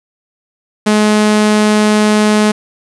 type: tone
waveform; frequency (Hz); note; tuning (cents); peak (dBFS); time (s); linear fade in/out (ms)
sawtooth; 212; G#3; +36; -4; 0.86-2.52; 10
effects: resampled to 24000 Hz + 7-bit